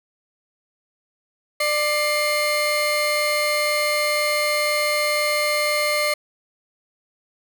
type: tone pair together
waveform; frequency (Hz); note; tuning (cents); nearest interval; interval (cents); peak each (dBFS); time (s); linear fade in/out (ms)
30% pulse; 594 / 2114; D5 / C7; +20 / +17; octave + minor seventh; 2197; -19; 1.6-6.14; 5
effects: none